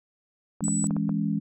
clicks, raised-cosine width 1 ms, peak -22 dBFS, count 6, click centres 0.607 / 0.682 / 0.842 / 0.908 / 0.966 / 1.093 s
sine chord, C# minor, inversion first, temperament equal, 164.81 / 207.7 / 277.2 Hz, E3 / G#3 / C#4, 0 / 0 / 0 cents, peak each -28 / -26 / -31 dBFS, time 0.61-1.4 s, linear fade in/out 20 ms
sine tone, 7900 Hz, B8, in tune, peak -28 dBFS, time 0.64-0.87 s, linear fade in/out 0 ms
effects none

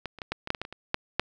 clicks, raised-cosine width 0.3 ms, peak -17 / -28 / -19 / -13 / -19 / -8 / -18 / -16 / -23 / -24 / -8 / -7 dBFS, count 12, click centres 0.057 / 0.187 / 0.218 / 0.32 / 0.474 / 0.504 / 0.548 / 0.616 / 0.651 / 0.726 / 0.944 / 1.196 s, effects none

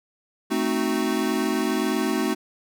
square chord, A diminished seventh, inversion none, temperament equal with one note detuned, 220 / 261.6 / 309.3 / 370 Hz, A3 / C4 / Eb4 / Gb4, 0 / 0 / -10 / 0 cents, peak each -28 dBFS, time 0.5-2.35 s, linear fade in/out 20 ms, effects none

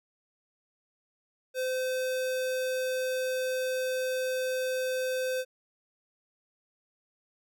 square tone, 514 Hz, C5, 31 cents flat, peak -29 dBFS, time 1.54-5.45 s, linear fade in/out 50 ms, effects none

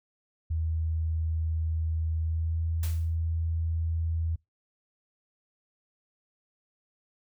sine tone with pitch glide, 80.4 to 81.9 Hz, E2 to E2, -43 to -11 cents, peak -26 dBFS, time 0.5-4.36 s, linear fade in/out 10 ms, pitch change +32 cents, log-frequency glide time 2.22-2.61 s
white noise with exponential decay, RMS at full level -38 dBFS, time 2.83-3.16 s, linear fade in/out 2 ms, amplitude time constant 70 ms
effects noise-tail reverb RT60 0.2 s tail -25 dB re dry

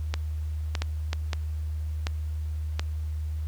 clicks, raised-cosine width 0.2 ms, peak -12 dBFS, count 7, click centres 0.14 / 0.752 / 0.82 / 1.131 / 1.332 / 2.069 / 2.795 s, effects added 77 Hz sine -28 dBFS peak until 3.47 s + pink hiss -56 dBFS RMS until 3.47 s

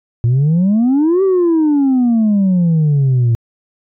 sine exponential two-way sweep, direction up then down, 113.6 to 392 to 113.6 Hz, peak -7 dBFS, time 0.24-3.35 s, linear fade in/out 0 ms, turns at 1.23 s, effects tanh soft clip ceiling -8 dBFS

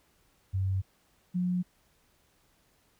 sine tone pair in turn, 95.4 / 179.77 Hz, G2 / F#3, -47 / -50 cents, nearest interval major seventh, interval 1097 cents, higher second, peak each -26 dBFS, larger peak neither, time 0.53-0.82 / 1.34-1.63 s, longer neither, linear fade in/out 20 ms, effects pink hiss -68 dBFS RMS until 2.99 s

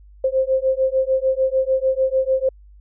sine beating tone pair, 523 / 529.7 Hz, C5 / C5, -1 / +21 cents, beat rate 6.7 Hz, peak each -19 dBFS, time 0.24-2.49 s, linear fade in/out 5 ms, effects added 50 Hz sine -43 dBFS peak until 2.8 s

